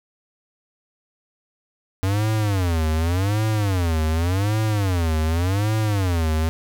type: tone with vibrato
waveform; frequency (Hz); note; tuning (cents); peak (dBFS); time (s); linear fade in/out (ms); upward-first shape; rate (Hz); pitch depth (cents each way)
square; 92.6; F#2; +2; -19; 2.03-6.49; 0; sine; 0.87; 290
effects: none